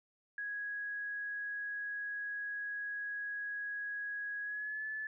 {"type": "tone with pitch glide", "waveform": "sine", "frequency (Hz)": [1661.2, 1732.7], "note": ["G#6", "A6"], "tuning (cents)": [0, -27], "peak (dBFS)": -37, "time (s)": [0.38, 5.07], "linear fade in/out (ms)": 2, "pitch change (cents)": 73, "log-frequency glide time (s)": [4.42, 4.85], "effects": []}